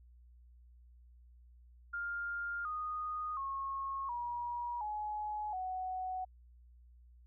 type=tone with pitch steps; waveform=sine; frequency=1404 / 1236.5 / 1088.9 / 959 / 844.5 / 743.7 Hz; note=F6 / D#6 / C#6 / A#5 / G#5 / F#5; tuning=+9 / -11 / -31 / +49 / +29 / +9 cents; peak=-36 dBFS; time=1.93-6.25 s; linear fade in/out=10 ms; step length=720 ms; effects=added 60 Hz sine -57 dBFS peak until 7.26 s